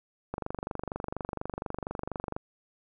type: click train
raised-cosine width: 1 ms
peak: -19 dBFS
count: 50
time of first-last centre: 0.34-2.365 s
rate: 24.2 Hz
effects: none